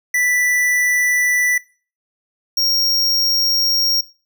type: tone pair in turn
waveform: square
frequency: 1975.5 / 5575 Hz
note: B6 / F8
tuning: 0 / -4 cents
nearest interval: octave + tritone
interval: 1796 cents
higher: second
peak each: -15 dBFS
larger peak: neither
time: 0.14-1.58 / 2.57-4.01 s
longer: neither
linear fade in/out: 5 ms
effects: noise-tail reverb RT60 0.4 s tail -22 dB re dry